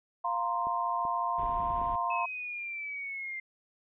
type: chord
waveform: sine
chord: F suspended fourth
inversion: none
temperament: equal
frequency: 698.5 / 932.3 / 1046.5 Hz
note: F5 / Bb5 / C6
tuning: 0 / 0 / 0 cents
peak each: -34 / -33 / -31 dBFS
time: 0.24-2.26 s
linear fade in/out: 10 ms
type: click train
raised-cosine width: 2 ms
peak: -32 dBFS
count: 4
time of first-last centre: 0.67-1.815 s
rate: 2.62 Hz
type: noise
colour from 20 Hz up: brown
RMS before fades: -41 dBFS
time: 1.38-1.96 s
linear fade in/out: 5 ms
type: linear sweep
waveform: sine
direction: down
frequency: 2598 to 2093 Hz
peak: -35 dBFS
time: 2.1-3.4 s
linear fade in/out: 5 ms
effects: resampled to 8000 Hz